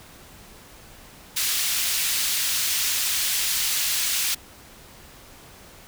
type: high-pass noise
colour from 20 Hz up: pink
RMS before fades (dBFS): -24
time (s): 1.36-4.35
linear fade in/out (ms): 10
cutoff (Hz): 2900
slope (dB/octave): 12
effects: pink hiss -47 dBFS RMS until 5.87 s